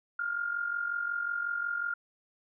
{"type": "tone with amplitude modulation", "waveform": "sine", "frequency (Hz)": 1408, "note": "F6", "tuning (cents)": 14, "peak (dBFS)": -27, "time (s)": [0.19, 1.94], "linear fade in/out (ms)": 5, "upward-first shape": "sine", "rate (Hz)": 45.5, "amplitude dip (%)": 65, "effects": []}